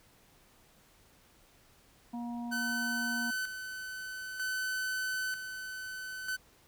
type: harmonic tone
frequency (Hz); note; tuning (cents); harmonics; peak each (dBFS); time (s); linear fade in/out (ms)
237.9; A#3; +35; 1 / 3 / 4; -36 / -46 / -48; 2.13-3.31; 10
type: tone with tremolo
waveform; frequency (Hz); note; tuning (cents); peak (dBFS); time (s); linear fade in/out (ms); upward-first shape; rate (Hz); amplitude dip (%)
45% pulse; 1515; F#6; +40; -32; 2.51-6.37; 20; square; 0.53; 55
effects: pink hiss -63 dBFS RMS until 6.67 s